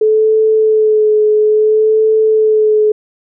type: tone with vibrato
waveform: sine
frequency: 431.6 Hz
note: A4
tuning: 33 cents flat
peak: -7 dBFS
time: 0.01-2.92 s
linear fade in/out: 5 ms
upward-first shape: sine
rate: 0.59 Hz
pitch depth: 23 cents each way
effects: none